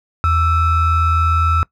triangle ring-modulated tone, 622.3 Hz, D#5, in tune, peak -7 dBFS, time 0.24-1.63 s, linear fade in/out 0 ms, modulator 704 Hz, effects noise-tail reverb RT60 0.1 s tail -22 dB re dry

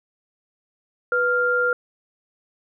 sine tone pair together, 492.2 / 1396.9 Hz, B4 / F6, -6 / 0 cents, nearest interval octave + tritone, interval 1806 cents, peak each -22 / -19 dBFS, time 1.12-1.73 s, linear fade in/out 2 ms, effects none

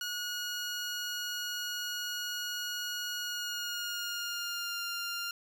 15% pulse tone with pitch glide, 1448 to 1397.9 Hz, F#6 to F6, -38 to +1 cents, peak -28 dBFS, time 0.01-5.31 s, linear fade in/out 2 ms, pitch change -61 cents, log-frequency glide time 3.2-4.81 s, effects none

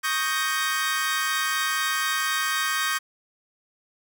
sawtooth chord, Eb dominant seventh, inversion third, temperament equal, 1108.7 / 1244.5 / 1568 / 1864.7 Hz, Db6 / Eb6 / G6 / Bb6, 0 / 0 / 0 / 0 cents, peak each -27 / -26 / -24 / -25 dBFS, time 0.03-2.99 s, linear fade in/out 20 ms, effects none

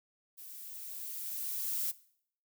violet noise with level ramp, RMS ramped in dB -49 to -33 dBFS, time 0.37-1.92 s, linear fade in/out 20 ms, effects noise-tail reverb RT60 0.6 s tail -19 dB re dry

